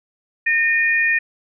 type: tone pair together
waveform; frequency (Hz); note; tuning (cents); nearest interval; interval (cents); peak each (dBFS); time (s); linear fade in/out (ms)
sine; 1833.7 / 2443; A#6 / D#7; -29 / -32; perfect fourth; 497; -16 / -19; 0.46-1.19; 10
effects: none